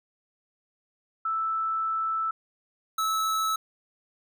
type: tone pair in turn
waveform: sine / square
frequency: 1318.5 / 1303.4 Hz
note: E6 / E6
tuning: 0 / -20 cents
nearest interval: unison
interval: 20 cents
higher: first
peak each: -25 dBFS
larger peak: neither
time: 1.25-2.31 / 2.98-3.56 s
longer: first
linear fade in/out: 5 ms
effects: none